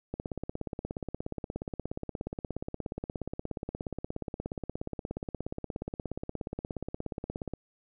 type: click train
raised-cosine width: 2 ms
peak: -21 dBFS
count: 126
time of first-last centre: 0.14-7.536 s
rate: 16.9 Hz
effects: none